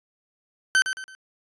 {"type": "tone with echo", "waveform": "40% pulse", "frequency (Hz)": 1537, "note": "G6", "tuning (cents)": -35, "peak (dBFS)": -15, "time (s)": [0.75, 0.82], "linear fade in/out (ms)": 0, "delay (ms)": 110, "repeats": 3, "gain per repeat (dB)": -9, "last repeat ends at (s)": 1.15, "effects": ["resampled to 22050 Hz"]}